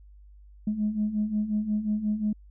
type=beating tone pair; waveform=sine; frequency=207.7 / 213.3 Hz; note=G#3 / G#3; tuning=0 / +46 cents; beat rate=5.6 Hz; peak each=-30 / -25 dBFS; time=0.67-2.33 s; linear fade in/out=5 ms; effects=tanh soft clip ceiling -18 dBFS + added 50 Hz sine -48 dBFS peak until 2.5 s